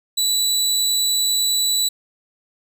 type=tone; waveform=25% pulse; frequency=3951 Hz; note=B7; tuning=in tune; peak=-13 dBFS; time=0.17-1.89 s; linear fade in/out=10 ms; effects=none